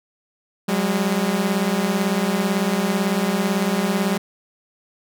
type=beating tone pair; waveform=sawtooth; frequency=185.6 / 203.6 Hz; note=F#3 / G#3; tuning=+6 / -34 cents; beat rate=18 Hz; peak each=-18 / -17 dBFS; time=0.68-4.18 s; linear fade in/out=10 ms; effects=none